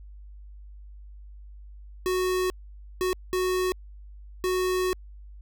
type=tone bursts at uneven times; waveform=square; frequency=368.6 Hz; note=F#4; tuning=7 cents flat; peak=-24 dBFS; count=4; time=2.06-2.5 / 3.01-3.13 / 3.33-3.72 / 4.44-4.93 s; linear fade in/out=0 ms; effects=added 50 Hz sine -42 dBFS peak until 5.41 s